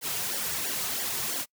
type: noise with flanger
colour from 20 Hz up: white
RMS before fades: -31 dBFS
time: 0.01-1.46 s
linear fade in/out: 50 ms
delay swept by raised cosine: 0.77 to 3.77 ms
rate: 3 Hz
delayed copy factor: -0.95
effects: noise-tail reverb RT60 0.1 s tail -26 dB re dry